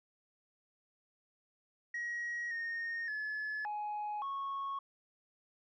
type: tone with pitch steps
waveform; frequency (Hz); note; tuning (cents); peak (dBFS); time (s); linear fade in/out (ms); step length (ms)
sine; 1899 / 1846 / 1716 / 838 / 1101; A#6 / A#6 / A6 / G#5 / C#6; +32 / -17 / -44 / +15 / -12; -34; 1.94-4.79; 5; 570
effects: tanh soft clip ceiling -34 dBFS